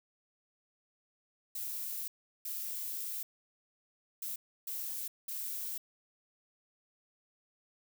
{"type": "noise bursts at uneven times", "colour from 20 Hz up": "violet", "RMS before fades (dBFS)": -39, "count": 5, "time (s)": [[1.55, 2.08], [2.45, 3.23], [4.22, 4.36], [4.67, 5.08], [5.28, 5.78]], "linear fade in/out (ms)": 5, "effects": []}